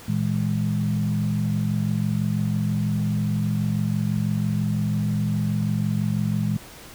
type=tone cluster; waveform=sine; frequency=113.9 / 160.2 / 206 Hz; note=A#2 / E3 / G#3; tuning=-40 / -49 / -14 cents; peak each=-25 dBFS; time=0.08-6.57 s; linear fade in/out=5 ms; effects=pink hiss -43 dBFS RMS until 6.94 s